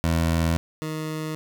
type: tone pair in turn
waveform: 20% pulse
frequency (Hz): 82.41 / 156.29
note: E2 / D#3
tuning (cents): 0 / +8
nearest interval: major seventh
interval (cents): 1108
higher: second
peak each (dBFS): -15 / -23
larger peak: first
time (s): 0.04-0.57 / 0.82-1.35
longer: neither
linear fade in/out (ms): 0
effects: none